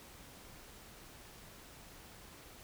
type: silence
effects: pink hiss -55 dBFS RMS until 2.63 s